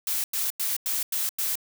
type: noise bursts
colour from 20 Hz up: blue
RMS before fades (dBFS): -27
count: 6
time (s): 0.07-1.555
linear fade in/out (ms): 2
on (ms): 170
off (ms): 93
effects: none